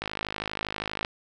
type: click train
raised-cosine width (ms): 0.3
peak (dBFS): -14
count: 55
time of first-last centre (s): 0.02-1.049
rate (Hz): 52.5
effects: none